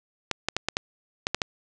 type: clicks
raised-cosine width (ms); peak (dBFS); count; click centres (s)
0.2; -7; 8; 0.313 / 0.486 / 0.566 / 0.686 / 0.769 / 1.269 / 1.346 / 1.418
effects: resampled to 22050 Hz + 8-bit